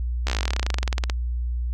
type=slowing click train; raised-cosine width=0.2 ms; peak=-8 dBFS; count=27; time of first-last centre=0.27-1.098 s; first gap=14 ms; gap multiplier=1.06; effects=added 60 Hz sine -23 dBFS peak until 1.73 s